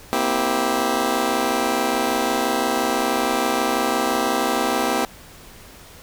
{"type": "chord", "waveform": "15% pulse", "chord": "C dominant seventh", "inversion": "third", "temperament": "just", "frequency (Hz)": [235.5, 261.6, 327, 392.4], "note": ["Bb3", "C4", "E4", "G4"], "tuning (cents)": [18, 0, -14, 2], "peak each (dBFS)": -19, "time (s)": [0.13, 5.05], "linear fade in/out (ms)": 0, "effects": ["pink hiss -44 dBFS RMS until 6.02 s"]}